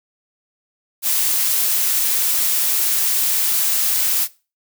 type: noise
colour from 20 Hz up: blue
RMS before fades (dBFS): -18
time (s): 1.02-4.28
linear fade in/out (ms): 50
effects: noise-tail reverb RT60 0.3 s tail -19 dB re dry